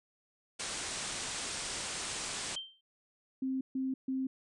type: low-pass noise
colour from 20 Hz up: white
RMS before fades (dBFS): -39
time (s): 0.59-2.56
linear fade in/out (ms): 10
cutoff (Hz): 9400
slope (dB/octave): 96
type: tone with exponential decay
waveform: sine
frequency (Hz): 3136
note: G7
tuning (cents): 0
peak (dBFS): -33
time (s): 2.56-2.81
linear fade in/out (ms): 5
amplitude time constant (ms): 54
type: tone bursts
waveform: sine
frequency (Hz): 263.2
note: C4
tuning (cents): +10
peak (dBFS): -31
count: 3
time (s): 3.42-4.27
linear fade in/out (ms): 5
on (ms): 190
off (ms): 140
effects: none